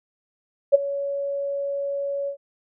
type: tone with ADSR envelope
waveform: sine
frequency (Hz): 561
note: C#5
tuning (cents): +21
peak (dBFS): -7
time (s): 0.72-2.37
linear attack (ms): 25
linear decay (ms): 18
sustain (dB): -17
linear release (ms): 93
effects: none